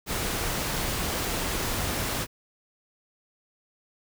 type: noise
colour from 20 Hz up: pink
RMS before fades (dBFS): -29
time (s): 0.06-2.27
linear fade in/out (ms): 50
effects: none